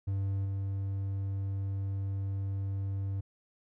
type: tone with level steps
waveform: triangle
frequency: 97.8 Hz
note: G2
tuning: 4 cents flat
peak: -27 / -29 dBFS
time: 0.07-3.21 s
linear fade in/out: 10 ms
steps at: 0.45 s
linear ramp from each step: 2 ms
effects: none